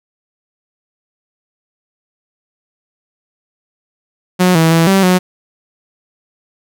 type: tone with pitch steps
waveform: sawtooth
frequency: 181.9 / 162.6 / 165 / 193.5 / 182.5 Hz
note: F#3 / E3 / E3 / G3 / F#3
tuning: -29 / -23 / +2 / -22 / -24 cents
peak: -4 dBFS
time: 4.39-5.19 s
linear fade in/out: 20 ms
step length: 160 ms
effects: none